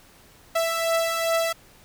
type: beating tone pair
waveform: sawtooth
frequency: 659.3 / 661.8 Hz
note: E5 / E5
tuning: 0 / +7 cents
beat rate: 2.5 Hz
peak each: -24 / -19 dBFS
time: 0.55-1.53 s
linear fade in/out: 10 ms
effects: pink hiss -53 dBFS RMS until 1.84 s